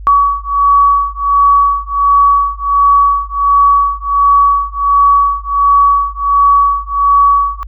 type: beating tone pair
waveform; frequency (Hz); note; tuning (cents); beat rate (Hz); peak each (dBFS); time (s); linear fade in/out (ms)
sine; 1132 / 1133.4; C#6 / C#6; +36 / +38; 1.4; -10; 0.07-7.63; 0
effects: added 50 Hz sine -25 dBFS peak until 7.67 s